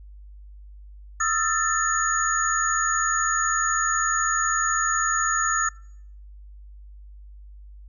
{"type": "tone cluster", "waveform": "sine", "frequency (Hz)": [1264, 1344, 1774, 6740], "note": ["D#6", "E6", "A6", "G#8"], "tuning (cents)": [27, 33, 14, 25], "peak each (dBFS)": -26, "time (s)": [1.2, 5.69], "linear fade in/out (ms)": 5, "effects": ["noise-tail reverb RT60 0.7 s tail -26 dB re dry", "added 50 Hz sine -41 dBFS peak until 7.88 s"]}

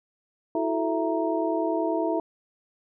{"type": "tone cluster", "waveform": "sine", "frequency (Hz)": [325.7, 365.6, 435.8, 662, 934], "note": ["E4", "F#4", "A4", "E5", "A#5"], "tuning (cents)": [-21, -21, -17, 7, 3], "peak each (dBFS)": [-27, -32, -31, -28, -32], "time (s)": [0.55, 2.2], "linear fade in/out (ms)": 2, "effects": []}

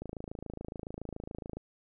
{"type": "click train", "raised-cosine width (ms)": 2, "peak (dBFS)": -26, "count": 43, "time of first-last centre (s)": [0.02, 1.57], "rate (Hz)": 27.1, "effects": []}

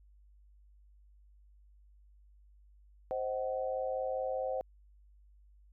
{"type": "chord", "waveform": "sine", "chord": "C diminished", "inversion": "none", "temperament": "just", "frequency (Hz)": [523.3, 627.9, 753.5], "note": ["C5", "Eb5", "Gb5"], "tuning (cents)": [0, 16, 31], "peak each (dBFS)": [-34, -39, -39], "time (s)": [3.11, 4.61], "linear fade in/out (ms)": 0, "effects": ["added 50 Hz sine -58 dBFS peak until 5.72 s"]}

